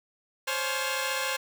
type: tone cluster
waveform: 10% pulse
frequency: 527 / 561 / 850 / 1400 Hz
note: C5 / C#5 / G#5 / F6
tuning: +12 / +21 / +40 / +4 cents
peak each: -22 / -29 / -26 / -28 dBFS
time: 0.47-1.37 s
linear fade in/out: 10 ms
effects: none